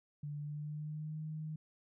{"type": "tone with pitch glide", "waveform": "sine", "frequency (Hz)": [146.83, 155.38], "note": ["D3", "D#3"], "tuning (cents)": [0, -2], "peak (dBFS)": -39, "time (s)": [0.23, 1.56], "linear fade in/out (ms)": 5, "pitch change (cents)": 98, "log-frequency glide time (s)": [0.38, 1.2], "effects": []}